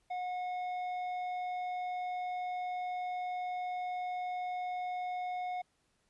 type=tone with tanh clipping; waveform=sine; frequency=726 Hz; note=F#5; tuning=33 cents flat; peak=-36 dBFS; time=0.1-5.62 s; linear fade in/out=10 ms; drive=8 dB; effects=pink hiss -75 dBFS RMS until 6.09 s + resampled to 24000 Hz